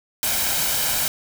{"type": "noise with comb filter", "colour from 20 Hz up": "white", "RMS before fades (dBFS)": -22, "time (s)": [0.23, 1.08], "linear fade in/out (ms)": 0, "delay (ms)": 1.3, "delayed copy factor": 0.5, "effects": []}